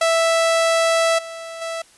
sawtooth tone with level steps, 659.3 Hz, E5, in tune, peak -11 / -27 / -21 dBFS, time 0.01-1.82 s, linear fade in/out 5 ms, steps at 1.18 / 1.61 s, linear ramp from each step 10 ms, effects white hiss -51 dBFS RMS until 1.97 s + resampled to 24000 Hz

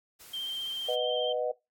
white noise, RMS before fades -50 dBFS, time 0.19-0.96 s, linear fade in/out 20 ms
sine tone with vibrato, 3150 Hz, G7, 8 cents sharp, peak -32 dBFS, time 0.33-1.33 s, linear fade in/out 10 ms, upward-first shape sine, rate 15 Hz, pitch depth 22 cents each way
sine chord, B major, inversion none, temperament equal with one note detuned, 493.9 / 617.6 / 740 Hz, B4 / D#5 / F#5, 0 / -13 / 0 cents, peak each -30 / -31 / -36 dBFS, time 0.88-1.52 s, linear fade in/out 10 ms
effects noise-tail reverb RT60 0.2 s tail -20 dB re dry + AAC 64 kbps

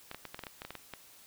clicks, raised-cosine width 0.3 ms, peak -25 dBFS, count 12, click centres 0.114 / 0.146 / 0.253 / 0.345 / 0.392 / 0.437 / 0.468 / 0.619 / 0.65 / 0.706 / 0.753 / 0.937 s, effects white hiss -57 dBFS RMS until 1.26 s

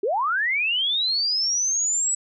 sine linear sweep, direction up, 362.4 to 7902 Hz, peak -20 dBFS, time 0.03-2.15 s, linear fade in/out 5 ms, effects none

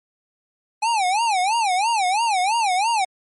square tone with vibrato, 824 Hz, G#5, 14 cents flat, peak -18 dBFS, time 0.82-3.05 s, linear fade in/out 10 ms, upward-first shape sine, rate 3 Hz, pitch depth 230 cents each way, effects MP3 48 kbps

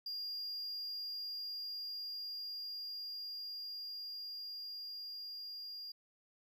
triangle tone with level ramp, 4816 Hz, D8, 43 cents sharp, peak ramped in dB -38 to -43 dBFS, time 0.06-5.92 s, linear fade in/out 5 ms, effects none

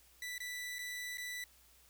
sawtooth tone with dropouts, 1975.5 Hz, B6, in tune, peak -37 dBFS, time 0.22-1.44 s, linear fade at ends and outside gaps 2 ms, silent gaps 0.381-0.403 / 0.785-0.79 / 1.173-1.181 s, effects added 60 Hz sine -69 dBFS peak until 1.89 s + white hiss -65 dBFS RMS until 1.89 s

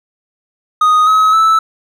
triangle tone with pitch steps, 1244.5 / 1278 / 1312.4 Hz, D#6 / D#6 / E6, 0 / +46 / -8 cents, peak -5 dBFS, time 0.81-1.59 s, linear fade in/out 5 ms, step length 260 ms, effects none

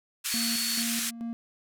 white band-pass noise, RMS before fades -31 dBFS, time 0.24-1.11 s, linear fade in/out 20 ms, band 1400 to 12000 Hz, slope 24 dB/octave
sine tone, 4415 Hz, C#8, 8 cents flat, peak -31 dBFS, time 0.31-0.83 s, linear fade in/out 10 ms
triangle tone with tremolo, 231.9 Hz, A#3, 9 cents flat, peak -29 dBFS, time 0.34-1.33 s, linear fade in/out 0 ms, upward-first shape square, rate 2.3 Hz, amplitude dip 60%
effects none

